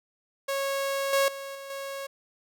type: tone with level steps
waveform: sawtooth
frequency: 550 Hz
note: C#5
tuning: 14 cents flat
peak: -23 / -17 / -32 / -35 / -30 dBFS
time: 0.48-2.07 s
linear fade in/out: 10 ms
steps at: 1.13 / 1.28 / 1.55 / 1.7 s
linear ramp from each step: 2 ms
effects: none